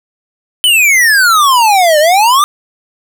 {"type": "exponential two-way sweep", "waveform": "square", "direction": "down then up", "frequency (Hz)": [3078, 587.3, 1228], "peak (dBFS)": -6, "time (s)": [0.64, 2.44], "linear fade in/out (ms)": 0, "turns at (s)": 1.99, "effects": []}